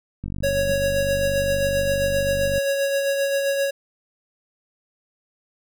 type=click train; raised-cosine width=5 ms; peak=-18 dBFS; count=114; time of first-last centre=0.24-2.58 s; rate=48.3 Hz
type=tone with tremolo; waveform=square; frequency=554.4 Hz; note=C#5; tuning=in tune; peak=-19 dBFS; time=0.43-3.71 s; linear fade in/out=10 ms; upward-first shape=sine; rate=7.6 Hz; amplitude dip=35%
type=tone with exponential decay; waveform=sine; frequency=190 Hz; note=F#3; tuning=46 cents sharp; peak=-26 dBFS; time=0.69-0.78 s; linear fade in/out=5 ms; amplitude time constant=19 ms
effects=none